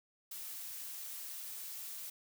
blue noise, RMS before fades -45 dBFS, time 0.31-2.1 s, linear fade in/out 5 ms, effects none

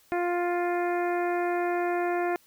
harmonic tone, 350.8 Hz, F4, 8 cents sharp, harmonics 1 / 2 / 3 / 4 / 5 / 6 / 7, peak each -27 / -29 / -38 / -38 / -38 / -42 / -44 dBFS, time 0.12-2.36 s, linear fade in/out 0 ms, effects white hiss -61 dBFS RMS until 2.46 s

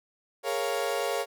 35% pulse chord, Bb minor seventh, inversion third, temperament equal, 415.3 / 466.2 / 554.4 / 698.5 Hz, Ab4 / Bb4 / Db5 / F5, 0 / 0 / 0 / 0 cents, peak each -32 / -31 / -30 / -32 dBFS, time 0.43-1.26 s, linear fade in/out 50 ms, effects none

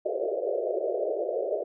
white band-pass noise, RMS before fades -29 dBFS, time 0.05-1.64 s, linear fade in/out 10 ms, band 360 to 660 Hz, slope 96 dB/octave, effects none

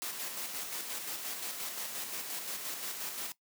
white noise with tremolo, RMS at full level -38 dBFS, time 0.02-3.32 s, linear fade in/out 0 ms, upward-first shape square, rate 5.7 Hz, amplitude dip 35%, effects noise-tail reverb RT60 0.1 s tail -18 dB re dry + high-pass 200 Hz 12 dB/octave

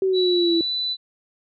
sine linear sweep, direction down, 384.7 to 329.6 Hz, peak -17 dBFS, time 0.02-0.61 s, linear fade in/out 2 ms
sine tone with pitch glide, 3931 to 3984 Hz, B7 to B7, -9 to +14 cents, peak -22 dBFS, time 0.13-0.97 s, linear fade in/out 50 ms, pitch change +23 cents, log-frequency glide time 0.51-0.73 s
effects none

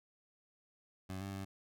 20% pulse tone with pitch steps, 94.3 / 98 / 96.9 Hz, F#2 / G2 / G2, +33 / 0 / -20 cents, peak -36 dBFS, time 1.09-1.45 s, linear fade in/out 10 ms, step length 120 ms, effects none

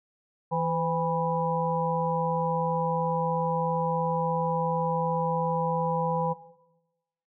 harmonic tone with a mistuned harmonic, 163.9 Hz, E3, 10 cents flat, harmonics 1 / 3 / 5 / 6, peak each -30 / -30 / -30 / -30 dBFS, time 0.51-6.34 s, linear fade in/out 20 ms, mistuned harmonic 3, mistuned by +52 cents, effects noise-tail reverb RT60 1.0 s tail -17 dB re dry

